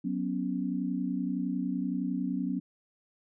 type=chord; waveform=sine; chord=F# suspended fourth; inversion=none; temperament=just; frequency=185 / 246.7 / 277.5 Hz; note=F#3 / B3 / C#4; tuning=0 / -2 / +2 cents; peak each=-33 dBFS; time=0.04-2.6 s; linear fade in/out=10 ms; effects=none